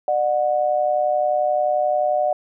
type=tone pair together; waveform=sine; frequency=600 / 731.4 Hz; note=D5 / F#5; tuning=+37 / -20 cents; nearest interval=minor third; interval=343 cents; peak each=-19 / -20 dBFS; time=0.08-2.33 s; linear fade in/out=2 ms; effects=none